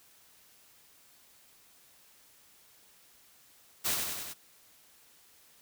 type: noise with echo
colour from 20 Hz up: white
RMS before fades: -30 dBFS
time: 3.84-3.96 s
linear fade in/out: 20 ms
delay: 95 ms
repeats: 4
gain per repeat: -3 dB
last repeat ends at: 4.34 s
effects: white hiss -61 dBFS RMS until 5.61 s